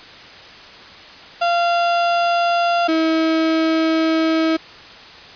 35% pulse tone pair in turn, 690 / 321.7 Hz, F5 / E4, -21 / -42 cents, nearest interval octave + minor second, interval 1321 cents, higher first, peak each -13 dBFS, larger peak neither, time 1.41-2.88 / 2.88-4.57 s, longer second, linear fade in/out 10 ms, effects white hiss -39 dBFS RMS until 5.35 s + resampled to 11025 Hz

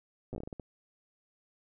slowing click train, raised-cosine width 2 ms, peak -27 dBFS, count 10, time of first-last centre 0.33-0.597 s, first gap 8 ms, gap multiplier 1.31, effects none

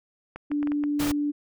clicks, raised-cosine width 0.5 ms, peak -22 dBFS, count 9, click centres 0.36 / 0.516 / 0.629 / 0.673 / 0.719 / 0.838 / 1.032 / 1.071 / 1.115 s
sine tone, 292.3 Hz, D4, 8 cents flat, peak -23 dBFS, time 0.5-1.32 s, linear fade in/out 20 ms
pink noise, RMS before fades -31 dBFS, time 0.99-1.12 s, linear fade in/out 10 ms
effects none

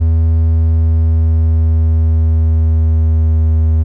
triangle tone with pitch glide, 81.1 to 79.57 Hz, E2 to D#2, -28 to +39 cents, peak -6 dBFS, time 0-3.84 s, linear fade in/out 20 ms, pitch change -33 cents, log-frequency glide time 0.31-3.48 s, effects none

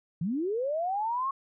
sine linear sweep, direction up, 150.5 to 1108.7 Hz, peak -27 dBFS, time 0.21-1.31 s, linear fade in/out 5 ms, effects none

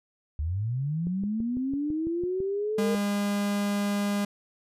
sine linear sweep, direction up, 70.1 to 464.3 Hz, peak -26 dBFS, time 0.39-2.95 s, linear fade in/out 0 ms
click train, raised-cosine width 3 ms, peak -26 dBFS, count 9, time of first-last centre 1.07-2.403 s, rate 6 Hz
45% pulse tone, 203.3 Hz, G#3, 37 cents flat, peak -25 dBFS, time 2.78-4.25 s, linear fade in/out 5 ms
effects resampled to 32000 Hz

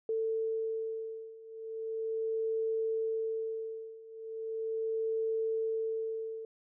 sine beating tone pair, 445.4 / 445.78 Hz, A4 / A4, +21 / +23 cents, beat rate 0.38 Hz, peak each -36 / -34 dBFS, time 0.09-6.45 s, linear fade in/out 2 ms, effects none

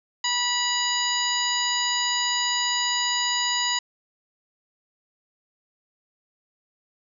harmonic tone, 975 Hz, B5, 23 cents flat, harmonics 1 / 2 / 3 / 4 / 5 / 7, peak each -29 / -29 / -29 / -29 / -29 / -29 dBFS, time 0.24-3.79 s, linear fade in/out 5 ms, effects none

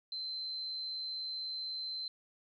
sine tone, 4088 Hz, C8, 41 cents flat, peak -37 dBFS, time 0.12-2.08 s, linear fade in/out 2 ms, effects 13-bit

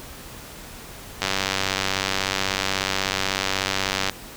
click train, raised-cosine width 0.2 ms, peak -4 dBFS, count 278, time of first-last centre 1.22-4.096 s, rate 96.3 Hz, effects pink hiss -40 dBFS RMS until 4.36 s

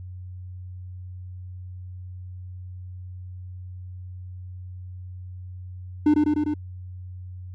triangle tone with echo, 300 Hz, D4, 37 cents sharp, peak -12 dBFS, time 6.06-6.14 s, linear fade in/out 5 ms, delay 100 ms, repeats 4, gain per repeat -2 dB, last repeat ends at 6.54 s, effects added 91 Hz sine -35 dBFS peak until 7.54 s

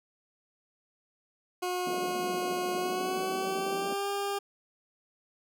20% pulse tone with pitch glide, 361.3 to 400.9 Hz, F#4 to G4, -41 to +39 cents, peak -25 dBFS, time 1.62-4.39 s, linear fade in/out 10 ms, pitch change +180 cents, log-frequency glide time 2.75-4.08 s
pink band-pass noise, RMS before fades -40 dBFS, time 1.86-3.94 s, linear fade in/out 10 ms, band 170 to 680 Hz, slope 96 dB/octave
effects none

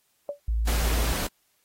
sine tone with exponential decay, 575 Hz, D5, 37 cents flat, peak -24 dBFS, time 0.29-0.4 s, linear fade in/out 1 ms, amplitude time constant 23 ms
sine tone, 55.7 Hz, A1, 22 cents sharp, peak -22 dBFS, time 0.48-1.13 s, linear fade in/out 5 ms
pink noise, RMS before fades -30 dBFS, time 0.67-1.27 s, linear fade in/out 5 ms
effects white hiss -69 dBFS RMS until 1.64 s + AAC 48 kbps

